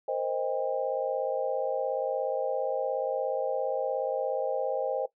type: chord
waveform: sine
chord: C minor seventh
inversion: third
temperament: equal with one note detuned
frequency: 466.2 / 523.3 / 622.3 / 800.5 Hz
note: Bb4 / C5 / Eb5 / G5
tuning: 0 / 0 / 0 / +36 cents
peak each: -35 / -30 / -33 / -35 dBFS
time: 0.08-5.06 s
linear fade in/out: 5 ms
effects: noise-tail reverb RT60 0.1 s tail -18 dB re dry